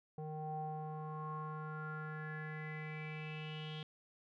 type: tone with low-pass filter sweep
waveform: square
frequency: 154.5 Hz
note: D#3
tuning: 12 cents flat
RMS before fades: -44 dBFS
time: 0.18-3.83 s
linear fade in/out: 2 ms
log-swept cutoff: 650 to 3300 Hz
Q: 7.6
effects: none